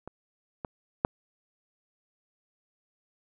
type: clicks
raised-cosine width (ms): 1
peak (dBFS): -26 / -20 / -8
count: 3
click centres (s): 0.076 / 0.648 / 1.049
effects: none